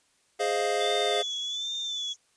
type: chord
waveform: square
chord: F minor seventh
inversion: first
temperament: equal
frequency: 415.3 / 523.3 / 622.3 / 698.5 Hz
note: Ab4 / C5 / Eb5 / F5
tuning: 0 / 0 / 0 / 0 cents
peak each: -30 / -33 / -33 / -30 dBFS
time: 0.39-1.23 s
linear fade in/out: 20 ms
type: tone with vibrato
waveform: sine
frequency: 3489 Hz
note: A7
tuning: 15 cents flat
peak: -30 dBFS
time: 0.8-2.14 s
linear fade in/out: 20 ms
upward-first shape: sine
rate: 1.3 Hz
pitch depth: 63 cents each way
type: band-pass noise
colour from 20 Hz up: pink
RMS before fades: -46 dBFS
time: 1.19-2.17 s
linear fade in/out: 50 ms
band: 5800 to 6900 Hz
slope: 96 dB/octave
effects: white hiss -67 dBFS RMS until 2.36 s + resampled to 22050 Hz